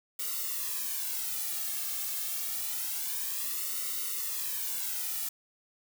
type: noise with flanger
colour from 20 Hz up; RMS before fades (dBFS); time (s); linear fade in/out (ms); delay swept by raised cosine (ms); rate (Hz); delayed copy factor
blue; -34; 0.19-5.29; 5; 1.2 to 2.08; 0.27; -1
effects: none